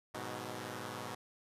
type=chord; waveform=5% pulse; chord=G# minor seventh; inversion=none; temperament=equal; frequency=103.83 / 123.47 / 155.56 / 185 Hz; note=G#2 / B2 / D#3 / F#3; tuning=0 / 0 / 0 / 0 cents; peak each=-34 / -33 / -39 / -39 dBFS; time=0.14-1.15 s; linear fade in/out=5 ms; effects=resampled to 32000 Hz